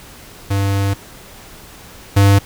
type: tone pair in turn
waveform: square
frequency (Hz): 98.9 / 99.46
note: G2 / G2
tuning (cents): +16 / +26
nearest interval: unison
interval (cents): 10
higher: second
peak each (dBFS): -15 / -8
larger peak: second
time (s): 0.5-0.94 / 2.16-2.39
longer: first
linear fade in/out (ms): 10
effects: pink hiss -39 dBFS RMS until 2.45 s